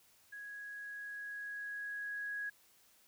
sine tone with level ramp, 1661.2 Hz, G#6, in tune, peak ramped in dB -45 to -37 dBFS, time 0.32-2.5 s, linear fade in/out 10 ms, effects white hiss -67 dBFS RMS until 3.07 s

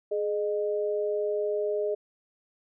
sine tone pair together, 420 / 612.7 Hz, G#4 / D#5, +19 / -27 cents, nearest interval perfect fifth, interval 654 cents, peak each -27 / -30 dBFS, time 0.11-1.95 s, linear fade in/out 10 ms, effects none

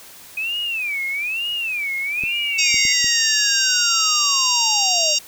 sine tone with vibrato, 2489 Hz, D#7, in tune, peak -21 dBFS, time 0.37-2.93 s, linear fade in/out 5 ms, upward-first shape sine, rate 1.1 Hz, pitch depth 250 cents each way
sine linear sweep, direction down, 2497 to 578 Hz, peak -24 dBFS, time 2.16-5.16 s, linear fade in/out 50 ms
clicks, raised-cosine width 3 ms, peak -21 dBFS, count 4, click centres 2.237 / 2.743 / 2.852 / 3.044 s
harmonic tone, 933 Hz, A#5, 1 cent sharp, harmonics 3 / 4 / 5 / 6 / 7 / 8, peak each -22 / -27 / -23 / -20 / -25 / -25 dBFS, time 2.58-5.19 s, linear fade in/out 10 ms
effects white hiss -42 dBFS RMS until 5.27 s

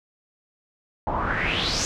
pink noise with low-pass filter sweep, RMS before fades -25 dBFS, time 1.07-1.85 s, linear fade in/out 0 ms, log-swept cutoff 790 to 6700 Hz, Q 5.2, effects none

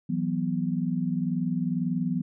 sine chord, E suspended second, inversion none, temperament equal, 164.81 / 185 / 246.9 Hz, E3 / F#3 / B3, 0 / 0 / 0 cents, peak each -29 dBFS, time 0.09-2.22 s, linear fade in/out 10 ms, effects none

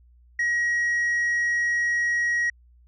sine tone, 1900 Hz, A#6, 33 cents sharp, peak -18 dBFS, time 0.39-2.5 s, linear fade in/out 5 ms, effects tanh soft clip ceiling -20 dBFS + added 60 Hz sine -52 dBFS peak until 2.87 s

